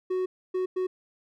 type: tone bursts at uneven times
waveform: triangle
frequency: 370 Hz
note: F#4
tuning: in tune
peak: -23 dBFS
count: 3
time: 0.1-0.26 / 0.54-0.66 / 0.76-0.87 s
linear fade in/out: 10 ms
effects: none